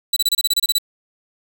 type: tone bursts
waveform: sawtooth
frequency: 3951 Hz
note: B7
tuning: in tune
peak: -11 dBFS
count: 11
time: 0.13-0.784 s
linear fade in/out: 5 ms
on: 34 ms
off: 28 ms
effects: none